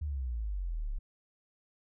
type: exponential sweep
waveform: sine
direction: down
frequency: 78.1 to 32.7 Hz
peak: -32 dBFS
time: 0.01-0.99 s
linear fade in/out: 10 ms
effects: none